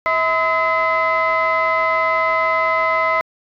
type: tone cluster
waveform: sine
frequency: 646 / 1020 / 1285 / 2041 Hz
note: E5 / C6 / E6 / C7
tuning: -35 / -44 / -45 / -44 cents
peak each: -19 dBFS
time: 0.06-3.21 s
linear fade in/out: 0 ms
effects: tanh soft clip ceiling -9 dBFS